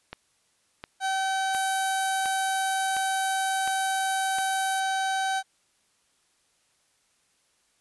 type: click train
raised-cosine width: 0.3 ms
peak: -20 dBFS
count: 7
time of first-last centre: 0.13-4.385 s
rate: 1.41 Hz
type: tone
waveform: 30% pulse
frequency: 768 Hz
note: G5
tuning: 36 cents flat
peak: -22 dBFS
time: 1-5.43 s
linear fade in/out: 50 ms
type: high-pass noise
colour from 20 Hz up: pink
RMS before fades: -32 dBFS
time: 1.53-4.8 s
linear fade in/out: 5 ms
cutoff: 10000 Hz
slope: 24 dB/octave
effects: white hiss -68 dBFS RMS until 7.8 s + resampled to 24000 Hz